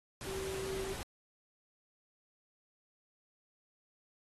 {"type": "tone in noise", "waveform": "sine", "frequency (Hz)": 384.5, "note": "G4", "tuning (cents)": -33, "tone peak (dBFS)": -38, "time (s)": [0.27, 0.93], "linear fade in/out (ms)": 0, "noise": "pink", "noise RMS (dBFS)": -44, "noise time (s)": [0.21, 1.03], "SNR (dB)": 3, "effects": ["AAC 32 kbps"]}